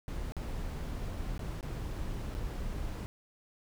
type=noise with dropouts; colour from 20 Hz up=brown; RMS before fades=-37 dBFS; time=0.08-3.06 s; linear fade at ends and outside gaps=0 ms; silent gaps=0.321-0.367 / 1.378-1.393 / 1.609-1.628 / 2.342-2.35 s; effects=none